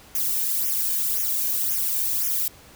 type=noise with flanger; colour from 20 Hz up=violet; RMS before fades=-24 dBFS; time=0.15-2.48 s; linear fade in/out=2 ms; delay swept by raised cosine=0.23 to 1.53 ms; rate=1.9 Hz; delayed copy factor=-0.9; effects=pink hiss -49 dBFS RMS until 2.75 s